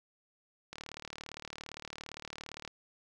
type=click train; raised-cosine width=0.2 ms; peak=-25 dBFS; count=74; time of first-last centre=0.73-2.677 s; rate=37.5 Hz; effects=none